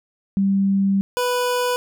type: tone pair in turn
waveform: sine / 25% pulse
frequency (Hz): 196 / 493.9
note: G3 / B4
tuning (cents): 0 / 0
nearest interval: octave + major third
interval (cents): 1600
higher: second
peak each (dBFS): -15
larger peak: neither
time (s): 0.37-1.01 / 1.17-1.76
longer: first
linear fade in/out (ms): 0
effects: none